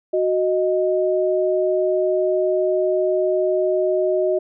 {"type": "tone pair together", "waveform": "sine", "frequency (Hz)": [370, 622.3], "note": ["F#4", "D#5"], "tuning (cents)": [0, 0], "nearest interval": "major sixth", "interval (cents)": 900, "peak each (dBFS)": -19, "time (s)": [0.13, 4.39], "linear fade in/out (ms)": 10, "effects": []}